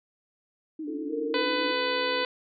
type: tone with vibrato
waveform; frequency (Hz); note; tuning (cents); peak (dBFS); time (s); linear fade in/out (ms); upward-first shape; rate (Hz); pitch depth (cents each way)
sine; 304.2; D#4; -39; -32; 0.79-1.72; 5; sine; 10; 80
type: chord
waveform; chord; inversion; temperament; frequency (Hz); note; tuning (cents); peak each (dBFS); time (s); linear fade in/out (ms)
sine; Db augmented; none; equal with one note detuned; 277.2 / 349.2 / 437; Db4 / F4 / A4; 0 / 0 / -12; -39 / -42 / -38; 0.87-2.24; 10
type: tone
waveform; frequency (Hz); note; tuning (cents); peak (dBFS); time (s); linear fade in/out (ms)
sine; 460; A#4; -23; -29; 1.09-1.46; 50
type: harmonic tone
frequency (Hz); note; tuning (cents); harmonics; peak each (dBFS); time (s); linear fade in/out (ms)
500; B4; +21; 1 / 2 / 3 / 4 / 5 / 6 / 7 / 8 / 9; -29 / -32 / -34 / -35 / -36 / -37 / -37 / -38 / -39; 1.34-2.25; 2
effects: none